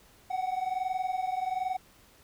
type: tone pair together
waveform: triangle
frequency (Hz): 740 / 761.2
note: F#5 / F#5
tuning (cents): 0 / +49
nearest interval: unison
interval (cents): 49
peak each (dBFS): -29 / -31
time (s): 0.3-1.77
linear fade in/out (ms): 10
effects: pink hiss -59 dBFS RMS until 2.23 s